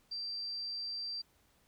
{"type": "tone", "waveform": "sine", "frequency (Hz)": 4699, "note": "D8", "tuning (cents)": 0, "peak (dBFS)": -37, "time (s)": [0.11, 1.22], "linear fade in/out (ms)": 10, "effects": ["pink hiss -70 dBFS RMS until 1.67 s"]}